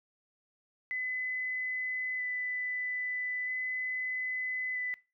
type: tone with vibrato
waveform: sine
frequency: 2006 Hz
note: B6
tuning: 26 cents sharp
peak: -32 dBFS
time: 0.91-4.94 s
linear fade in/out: 0 ms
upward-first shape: square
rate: 0.39 Hz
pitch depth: 8 cents each way
effects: noise-tail reverb RT60 0.3 s tail -21 dB re dry